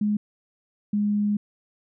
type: tone pair in turn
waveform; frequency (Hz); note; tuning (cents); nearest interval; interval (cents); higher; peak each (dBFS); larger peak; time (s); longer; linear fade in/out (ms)
sine; 209 / 207; G#3 / G#3; +11 / -5; unison; 16; first; -20; neither; 0.01-0.17 / 0.93-1.37; second; 5
effects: none